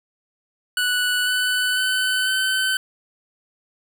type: tone with pitch steps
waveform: 25% pulse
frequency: 1480 / 1495.5 / 1511.1 / 1526.9 Hz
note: F#6 / F#6 / F#6 / G6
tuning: 0 / +18 / +36 / -46 cents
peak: -15 dBFS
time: 0.77-2.77 s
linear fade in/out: 2 ms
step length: 500 ms
effects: none